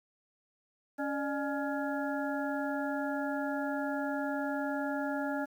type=harmonic tone with a mistuned harmonic; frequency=280.1 Hz; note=C#4; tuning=18 cents sharp; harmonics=1 / 2 / 3 / 5 / 6; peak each=-34 / -37 / -39 / -41 / -42 dBFS; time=0.98-5.46 s; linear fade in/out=20 ms; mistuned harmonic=2; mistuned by=+120 cents; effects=10-bit